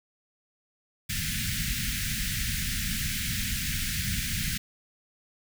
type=band-stop noise; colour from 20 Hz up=pink; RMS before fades=-30 dBFS; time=1.09-4.58 s; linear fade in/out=10 ms; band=230 to 1600 Hz; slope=48 dB/octave; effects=none